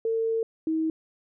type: tone pair in turn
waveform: sine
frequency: 451.3 / 319.1 Hz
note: A4 / D#4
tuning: +44 / +44 cents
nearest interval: tritone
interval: 600 cents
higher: first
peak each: -23 dBFS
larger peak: neither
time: 0.05-0.43 / 0.67-0.9 s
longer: first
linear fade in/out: 2 ms
effects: none